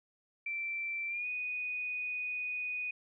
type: tone with pitch glide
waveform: sine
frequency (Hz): 2342 to 2481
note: D7 to D#7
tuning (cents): -5 to -6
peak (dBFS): -34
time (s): 0.46-2.91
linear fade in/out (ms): 5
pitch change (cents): +99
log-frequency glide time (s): 1.08-1.27
effects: none